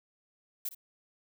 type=noise with echo; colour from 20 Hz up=violet; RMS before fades=-35 dBFS; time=0.65-0.69 s; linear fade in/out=5 ms; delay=59 ms; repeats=1; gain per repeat=-13 dB; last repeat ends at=0.749 s; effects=none